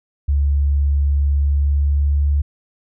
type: tone with pitch glide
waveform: sine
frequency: 71 to 71.95 Hz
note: C#2 to D2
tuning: +42 to -35 cents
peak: -13 dBFS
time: 0.28-2.42 s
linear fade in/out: 10 ms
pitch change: +23 cents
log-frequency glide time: 1.36-2.3 s
effects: none